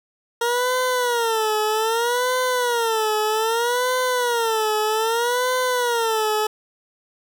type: tone with vibrato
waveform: 20% pulse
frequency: 466.2 Hz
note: A#4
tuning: in tune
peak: -14 dBFS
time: 0.41-6.47 s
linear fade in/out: 5 ms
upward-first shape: sine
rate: 0.63 Hz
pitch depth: 150 cents each way
effects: none